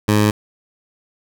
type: tone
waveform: 15% pulse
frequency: 105.4 Hz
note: G#2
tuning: 26 cents sharp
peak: -6 dBFS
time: 0.08-0.31 s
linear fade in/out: 5 ms
effects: none